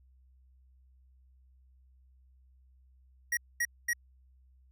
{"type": "tone bursts", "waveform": "square", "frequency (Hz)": 1900, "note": "A#6", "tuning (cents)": 33, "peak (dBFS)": -28, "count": 3, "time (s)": [3.32, 3.933], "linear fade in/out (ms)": 5, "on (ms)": 51, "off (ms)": 230, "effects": ["added 64 Hz sine -59 dBFS peak until 4.71 s"]}